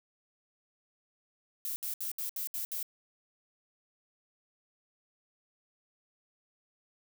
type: noise bursts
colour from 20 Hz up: violet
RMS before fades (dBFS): -36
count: 7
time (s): 1.65-2.828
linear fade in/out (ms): 0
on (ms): 110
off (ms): 68
effects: none